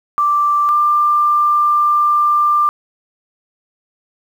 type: tone pair in turn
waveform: sine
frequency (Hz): 1174.7 / 1189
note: D6 / D6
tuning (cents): 0 / +21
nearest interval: unison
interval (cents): 21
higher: second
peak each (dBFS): -11 / -10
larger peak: second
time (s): 0.18-0.69 / 0.69-2.69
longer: second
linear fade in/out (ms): 0
effects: 7-bit